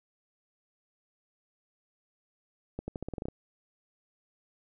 accelerating click train, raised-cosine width 2 ms, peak -22 dBFS, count 10, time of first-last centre 2.79-3.285 s, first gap 90 ms, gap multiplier 0.87, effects none

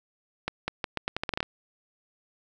accelerating click train, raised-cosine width 0.3 ms, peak -12 dBFS, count 12, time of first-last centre 0.48-1.429 s, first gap 200 ms, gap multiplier 0.81, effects none

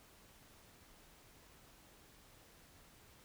silence, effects pink hiss -63 dBFS RMS until 3.24 s

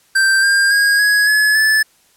square tone with pitch steps, 1568 / 1600.9 / 1634.6 / 1668.9 / 1704 / 1739.8 Hz, G6 / G6 / G#6 / G#6 / G#6 / A6, 0 / +36 / -28 / +8 / +44 / -20 cents, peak -11 dBFS, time 0.15-1.83 s, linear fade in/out 10 ms, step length 280 ms, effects white hiss -54 dBFS RMS until 2.16 s + low-pass 12000 Hz 12 dB/octave

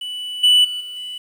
triangle tone with level steps, 2971 Hz, F#7, 6 cents sharp, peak -24 / -8 / -22 / -28 / -26 dBFS, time 0.01-1.18 s, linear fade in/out 5 ms, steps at 0.43 / 0.64 / 0.8 / 0.96 s, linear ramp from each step 10 ms, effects 8-bit

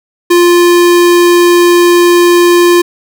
square tone, 349.2 Hz, F4, in tune, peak -4 dBFS, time 0.3-2.82 s, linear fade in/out 10 ms, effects none

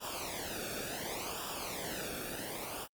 pink noise with flanger, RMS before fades -40 dBFS, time 0-2.88 s, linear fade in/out 50 ms, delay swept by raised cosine 0.47 to 1 ms, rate 0.69 Hz, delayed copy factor -0.8, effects Opus 48 kbps

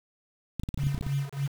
clicks, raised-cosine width 5 ms, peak -20 dBFS, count 11, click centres 0.597 / 0.635 / 0.689 / 0.743 / 0.777 / 0.836 / 0.868 / 0.946 / 0.979 / 1.011 / 1.066 s
sine tone with tremolo, 139.6 Hz, C#3, 13 cents sharp, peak -24 dBFS, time 0.78-1.48 s, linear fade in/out 20 ms, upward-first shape sine, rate 3.3 Hz, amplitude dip 90%
effects 7-bit

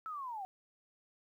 sine linear sweep, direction down, 1326 to 740 Hz, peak -39 dBFS, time 0.06-0.45 s, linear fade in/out 0 ms, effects 12-bit

